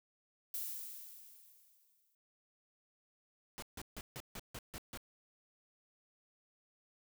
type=noise with exponential decay; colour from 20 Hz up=violet; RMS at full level=-39 dBFS; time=0.54-2.15 s; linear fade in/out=2 ms; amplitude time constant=350 ms
type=noise bursts; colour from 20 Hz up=pink; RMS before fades=-46 dBFS; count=8; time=3.58-4.974 s; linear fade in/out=0 ms; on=43 ms; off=150 ms
effects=none